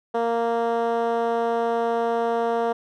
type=tone with band-pass filter; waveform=10% pulse; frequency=232.2 Hz; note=A#3; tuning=7 cents flat; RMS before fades=-23 dBFS; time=0.14-2.73 s; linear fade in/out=10 ms; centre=540 Hz; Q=1.6; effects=none